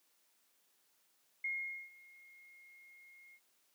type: tone with ADSR envelope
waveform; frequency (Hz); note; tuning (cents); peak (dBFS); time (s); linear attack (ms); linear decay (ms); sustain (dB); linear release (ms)
sine; 2146; C7; +43; -34; 1.44-3.4; 5; 450; -23; 59
effects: white hiss -74 dBFS RMS until 3.74 s + high-pass 200 Hz 12 dB/octave